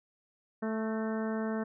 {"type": "harmonic tone with a mistuned harmonic", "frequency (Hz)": 220, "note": "A3", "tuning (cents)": 0, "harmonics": [1, 2, 3, 4, 5, 6, 7, 8], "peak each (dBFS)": [-32, -37, -40, -46, -46, -48, -46, -49], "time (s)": [0.62, 1.64], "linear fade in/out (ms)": 10, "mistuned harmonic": 8, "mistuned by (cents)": 46, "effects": []}